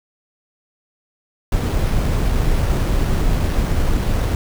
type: noise with sample-and-hold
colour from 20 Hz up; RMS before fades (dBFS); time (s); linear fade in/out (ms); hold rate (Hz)
brown; -17; 1.52-4.35; 2; 7350
effects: none